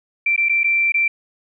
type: tone with dropouts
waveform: sine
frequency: 2349 Hz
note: D7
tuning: in tune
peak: -14 dBFS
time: 0.26-1.08 s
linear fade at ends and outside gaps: 5 ms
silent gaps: 0.363-0.377 / 0.487-0.494 / 0.634-0.642 / 0.921-0.942 s
effects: none